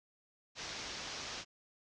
white low-pass noise, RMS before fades -44 dBFS, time 0.55-1.45 s, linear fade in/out 50 ms, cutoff 6300 Hz, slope 48 dB/octave, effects none

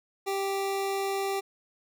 25% pulse tone, 392 Hz, G4, in tune, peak -24 dBFS, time 0.26-1.41 s, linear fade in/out 20 ms, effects none

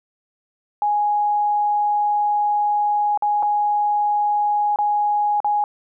sine tone with dropouts, 830.6 Hz, G#5, in tune, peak -16 dBFS, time 0.82-5.64 s, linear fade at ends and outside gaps 1 ms, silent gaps 3.175-3.223 / 3.426-3.43 / 4.76-4.787 / 5.403-5.445 s, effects none

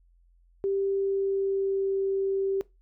sine tone with pitch glide, 392.6 to 389.2 Hz, G4 to G4, +3 to -12 cents, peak -24 dBFS, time 0.64-2.61 s, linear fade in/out 0 ms, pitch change -15 cents, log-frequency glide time 0.87-1.96 s, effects noise-tail reverb RT60 0.2 s tail -20 dB re dry + added 43 Hz sine -58 dBFS peak until 2.81 s

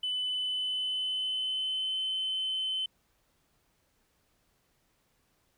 sine tone with pitch glide, 3003 to 3059 Hz, F#7 to G7, +25 to -43 cents, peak -28 dBFS, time 0.03-2.86 s, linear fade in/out 5 ms, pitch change +32 cents, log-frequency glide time 0.22-1.99 s, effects tanh soft clip ceiling -26 dBFS + pink hiss -72 dBFS RMS until 5.57 s

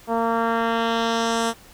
10% pulse tone with low-pass filter sweep, 229.2 Hz, A#3, 29 cents flat, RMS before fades -22 dBFS, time 0.07-1.54 s, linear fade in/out 50 ms, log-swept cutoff 810 to 10000 Hz, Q 1.3, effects pink hiss -48 dBFS RMS until 1.73 s

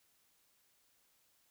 silence, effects white hiss -73 dBFS RMS until 1.5 s

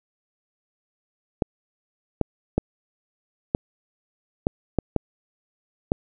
clicks, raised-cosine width 2 ms, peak -6 dBFS, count 8, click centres 1.422 / 2.213 / 2.58 / 3.549 / 4.469 / 4.787 / 4.963 / 5.919 s, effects none

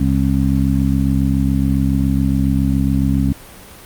harmonic tone, 67.2 Hz, C2, 47 cents sharp, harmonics 1 / 2 / 3 / 4, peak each -18 / -18 / -18 / -18 dBFS, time 0-3.33 s, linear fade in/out 5 ms, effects pink hiss -38 dBFS RMS until 3.85 s + Opus 32 kbps

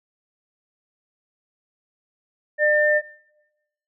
sine tone pair together, 600 / 1798 Hz, D5 / A6, +37 / +37 cents, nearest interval octave + perfect fifth, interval 1900 cents, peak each -18 dBFS, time 2.58-3.02 s, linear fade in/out 50 ms, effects noise-tail reverb RT60 1.0 s tail -21 dB re dry

